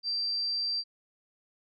sine tone, 4699 Hz, D8, in tune, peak -28 dBFS, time 0.03-0.84 s, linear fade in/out 50 ms, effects none

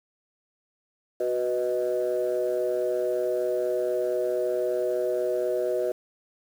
sine chord, B major, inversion second, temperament equal, 370 / 493.9 / 622.3 Hz, F#4 / B4 / D#5, 0 / 0 / 0 cents, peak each -27 dBFS, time 1.2-5.92 s, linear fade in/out 5 ms, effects tanh soft clip ceiling -17 dBFS + 8-bit

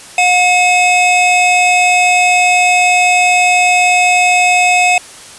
square tone pair together, 721 / 2569 Hz, F#5 / E7, -45 / -45 cents, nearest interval octave + minor seventh, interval 2200 cents, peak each -11 dBFS, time 0.18-4.98 s, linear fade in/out 2 ms, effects white hiss -34 dBFS RMS until 5.38 s + resampled to 24000 Hz

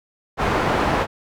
white low-pass noise, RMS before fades -20 dBFS, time 0.37-1.07 s, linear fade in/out 50 ms, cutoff 1100 Hz, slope 12 dB/octave, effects none

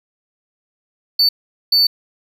triangle tone bursts at uneven times, 4500 Hz, C#8, 25 cents sharp, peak -9 dBFS, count 2, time 1.19-1.29 / 1.72-1.87 s, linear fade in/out 5 ms, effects none

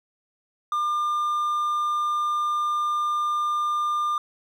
triangle tone, 1200 Hz, D6, 37 cents sharp, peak -20 dBFS, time 0.72-4.18 s, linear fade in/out 2 ms, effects none

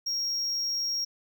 triangle tone, 5588 Hz, F8, in tune, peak -26 dBFS, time 0.06-1.05 s, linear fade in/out 10 ms, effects none

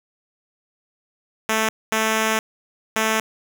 5% pulse tone bursts at uneven times, 220 Hz, A3, in tune, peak -7 dBFS, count 3, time 1.49-1.69 / 1.92-2.39 / 2.96-3.2 s, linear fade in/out 2 ms, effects none

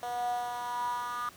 10% pulse tone with high-pass filter sweep, 242.7 Hz, B3, 30 cents flat, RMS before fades -34 dBFS, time 0.03-1.29 s, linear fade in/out 0 ms, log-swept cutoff 640 to 1200 Hz, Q 8.8, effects pink hiss -53 dBFS RMS until 1.36 s + high-pass 100 Hz 12 dB/octave

